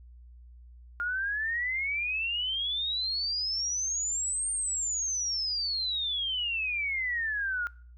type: exponential two-way sweep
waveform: sine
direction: up then down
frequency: 1406 to 8840 to 1406 Hz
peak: -28 dBFS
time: 1-7.67 s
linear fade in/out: 0 ms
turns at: 4.51 s
effects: noise-tail reverb RT60 0.5 s tail -23 dB re dry + added 60 Hz sine -48 dBFS peak until 7.97 s